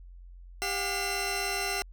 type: tone cluster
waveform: 20% pulse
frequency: 396.9 / 717 / 2037 / 2712 Hz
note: G4 / F5 / C7 / E7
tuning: +22 / +45 / -47 / +49 cents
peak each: -30 dBFS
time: 0.62-1.82 s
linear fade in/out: 0 ms
effects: added 44 Hz sine -45 dBFS peak until 1.92 s